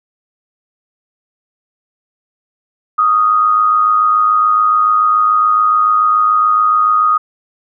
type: tone with amplitude modulation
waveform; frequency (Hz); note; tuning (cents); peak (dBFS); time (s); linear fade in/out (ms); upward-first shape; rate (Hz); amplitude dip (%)
sine; 1244.5; D#6; 0; -6; 2.98-7.18; 10; sine; 107; 50
effects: none